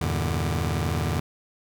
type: chord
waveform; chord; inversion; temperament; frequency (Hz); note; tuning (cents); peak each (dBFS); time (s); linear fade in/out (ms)
sawtooth; E half-diminished seventh; none; just; 82.41 / 98.89 / 118.67 / 148.33; E2 / G2 / Bb2 / D3; 0 / +16 / +31 / +18; -23 / -27 / -27 / -25; 0.01-1.2; 5
effects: none